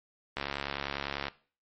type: click train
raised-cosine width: 0.3 ms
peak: -16 dBFS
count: 65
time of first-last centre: 0.37-1.283 s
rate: 70.1 Hz
effects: noise-tail reverb RT60 0.4 s tail -19 dB re dry + MP3 32 kbps